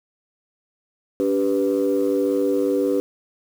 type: chord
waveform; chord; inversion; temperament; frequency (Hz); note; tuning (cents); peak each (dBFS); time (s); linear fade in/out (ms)
sine; G major; second; equal with one note detuned; 286.6 / 392 / 493.9; D4 / G4 / B4; -42 / 0 / 0; -21; 1.2-3; 0
effects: tanh soft clip ceiling -11 dBFS + 7-bit